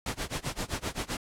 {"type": "noise with tremolo", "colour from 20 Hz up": "pink", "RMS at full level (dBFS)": -31, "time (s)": [0.06, 1.17], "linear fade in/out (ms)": 2, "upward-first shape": "sine", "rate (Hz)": 7.7, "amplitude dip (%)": 95, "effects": ["low-pass 10000 Hz 12 dB/octave"]}